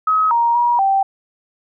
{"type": "tone with pitch steps", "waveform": "sine", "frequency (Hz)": [1274, 938, 957, 780], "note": ["D#6", "A#5", "A#5", "G5"], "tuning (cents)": [41, 11, 45, -9], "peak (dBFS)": -12, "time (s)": [0.07, 1.03], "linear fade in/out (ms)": 5, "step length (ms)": 240, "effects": []}